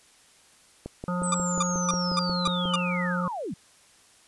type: click train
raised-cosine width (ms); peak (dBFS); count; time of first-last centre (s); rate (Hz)
2; -21; 11; 0.86-2.655; 5.57
type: harmonic tone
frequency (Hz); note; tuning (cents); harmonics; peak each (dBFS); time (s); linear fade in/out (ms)
178.3; F3; +36; 1 / 3 / 5 / 7 / 8; -27 / -34 / -38 / -33 / -42; 1.08-3.28; 2
type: linear sweep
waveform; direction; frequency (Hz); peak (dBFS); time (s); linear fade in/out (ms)
sine; down; 8190 to 135; -30; 1.23-3.54; 5
type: tone bursts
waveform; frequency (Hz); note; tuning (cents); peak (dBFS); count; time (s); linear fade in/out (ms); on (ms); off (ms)
45% pulse; 1200; D6; +37; -22; 6; 1.32-2.758; 2; 23; 260
effects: white hiss -57 dBFS RMS until 4.27 s + resampled to 24000 Hz